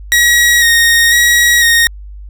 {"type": "tone with vibrato", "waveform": "sawtooth", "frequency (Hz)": 1884, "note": "A#6", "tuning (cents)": 18, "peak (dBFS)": -3, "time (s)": [0.12, 1.87], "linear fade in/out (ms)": 0, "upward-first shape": "square", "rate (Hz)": 1, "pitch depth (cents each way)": 23, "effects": ["added 50 Hz sine -27 dBFS peak until 2.29 s"]}